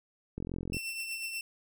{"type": "click train", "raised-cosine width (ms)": 3, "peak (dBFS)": -24, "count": 18, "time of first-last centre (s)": [0.38, 0.768], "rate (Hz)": 43.8}
{"type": "tone with tremolo", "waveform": "sawtooth", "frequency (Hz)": 2691, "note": "E7", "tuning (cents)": 35, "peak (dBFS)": -30, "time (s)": [0.73, 1.41], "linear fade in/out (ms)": 2, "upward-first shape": "triangle", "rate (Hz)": 8.2, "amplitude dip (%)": 50}
{"effects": []}